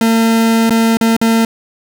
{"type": "tone with dropouts", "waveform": "40% pulse", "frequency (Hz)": 226.6, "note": "A#3", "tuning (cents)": -49, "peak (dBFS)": -8, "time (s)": [0.01, 1.45], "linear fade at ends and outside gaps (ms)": 2, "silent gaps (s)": [[0.696, 0.706], [0.971, 1.011], [1.166, 1.214]], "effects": []}